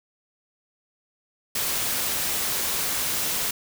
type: noise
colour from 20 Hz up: white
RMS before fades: -26 dBFS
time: 1.55-3.51 s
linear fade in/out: 5 ms
effects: none